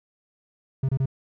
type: tone bursts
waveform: triangle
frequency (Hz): 133.5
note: C3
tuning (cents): +35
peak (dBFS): -18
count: 3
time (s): 0.83-1.058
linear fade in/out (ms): 5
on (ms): 58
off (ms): 27
effects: none